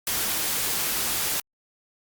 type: noise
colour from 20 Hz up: white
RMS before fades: -26 dBFS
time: 0.07-1.4 s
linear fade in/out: 2 ms
effects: Opus 48 kbps